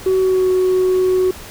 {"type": "tone with pitch glide", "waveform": "sine", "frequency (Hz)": [376.8, 370.5], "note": ["F#4", "F#4"], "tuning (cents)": [32, 2], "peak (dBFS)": -10, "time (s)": [0.06, 1.31], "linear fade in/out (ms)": 5, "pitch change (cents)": -30, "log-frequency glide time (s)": [0.19, 0.49], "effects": ["tanh soft clip ceiling -10 dBFS", "pink hiss -35 dBFS RMS until 1.5 s"]}